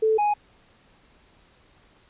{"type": "tone pair in turn", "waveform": ["sine", "triangle"], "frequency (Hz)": [438.7, 831.8], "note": ["A4", "G#5"], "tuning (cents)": [-5, 2], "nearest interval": "major seventh", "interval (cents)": 1107, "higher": "second", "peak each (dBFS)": -17, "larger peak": "neither", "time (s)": [[0.02, 0.18], [0.18, 0.34]], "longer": "neither", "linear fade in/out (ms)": 10, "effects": ["pink hiss -58 dBFS RMS until 2.09 s", "resampled to 8000 Hz"]}